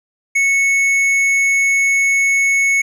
sine tone with hard clipping, 2206 Hz, C#7, 9 cents flat, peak -13 dBFS, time 0.35-2.82 s, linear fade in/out 10 ms, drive 7 dB, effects none

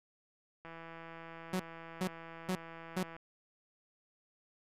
click train, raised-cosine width 0.5 ms, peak -34 dBFS, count 416, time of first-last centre 0.65-3.165 s, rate 165 Hz
sawtooth tone bursts, 185 Hz, F#3, in tune, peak -28 dBFS, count 4, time 1.53-3.032 s, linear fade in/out 5 ms, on 68 ms, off 410 ms
effects resampled to 32000 Hz

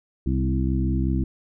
harmonic tone with a mistuned harmonic, 65.41 Hz, C2, in tune, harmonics 1 / 2 / 3 / 4 / 5, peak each -23 / -26 / -28 / -29 / -30 dBFS, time 0.26-1.24 s, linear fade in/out 5 ms, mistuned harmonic 4, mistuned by -16 cents, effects none

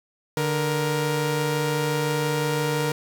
sawtooth tone pair together, 147.98 / 469.8 Hz, D3 / A#4, +13 / +13 cents, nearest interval octave + minor sixth, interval 2000 cents, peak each -21 dBFS, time 0.37-2.92 s, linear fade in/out 2 ms, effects none

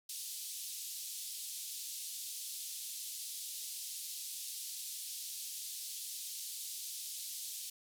white band-pass noise, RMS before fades -44 dBFS, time 0.09-7.7 s, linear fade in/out 5 ms, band 3400 to 13000 Hz, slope 24 dB/octave, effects none

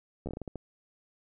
slowing click train, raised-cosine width 2 ms, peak -24 dBFS, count 9, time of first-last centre 0.26-0.557 s, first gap 12 ms, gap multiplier 1.31, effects none

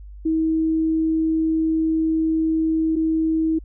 sine tone pair in turn, 320 / 320 Hz, D#4 / D#4, +49 / +49 cents, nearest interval unison, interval 0 cents, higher neither, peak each -17 dBFS, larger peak neither, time 0.25-2.96 / 2.96-3.59 s, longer first, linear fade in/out 10 ms, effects added 50 Hz sine -36 dBFS peak until 3.64 s

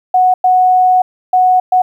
sine tone bursts at uneven times, 737 Hz, F#5, 7 cents flat, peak -6 dBFS, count 4, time 0.14-0.34 / 0.44-1.02 / 1.33-1.6 / 1.72-1.82 s, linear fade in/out 5 ms, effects 8-bit

